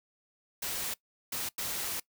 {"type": "noise bursts at uneven times", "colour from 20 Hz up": "white", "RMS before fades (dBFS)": -35, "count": 3, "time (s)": [[0.62, 0.94], [1.32, 1.49], [1.58, 2]], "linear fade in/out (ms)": 5, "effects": ["noise-tail reverb RT60 0.1 s tail -21 dB re dry"]}